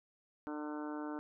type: harmonic tone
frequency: 150 Hz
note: D3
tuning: 37 cents sharp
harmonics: 2 / 3 / 4 / 5 / 6 / 7 / 8 / 9 / 10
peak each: -40 / -49 / -50 / -53 / -49 / -54 / -55 / -53 / -54 dBFS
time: 0.47-1.19 s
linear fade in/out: 0 ms
effects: none